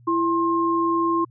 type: tone pair together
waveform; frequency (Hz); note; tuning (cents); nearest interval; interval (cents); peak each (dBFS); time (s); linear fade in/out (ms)
sine; 334.8 / 1062.9; E4 / C6; +27 / +27; octave + minor sixth; 2000; -21; 0.07-1.25; 10
effects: added 120 Hz sine -48 dBFS peak until 1.3 s